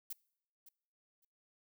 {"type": "noise with echo", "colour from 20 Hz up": "violet", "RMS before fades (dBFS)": -42, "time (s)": [0.1, 0.13], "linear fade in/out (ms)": 5, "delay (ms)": 560, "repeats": 2, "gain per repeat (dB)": -15, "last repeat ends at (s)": 1.25, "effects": ["noise-tail reverb RT60 0.7 s tail -24 dB re dry"]}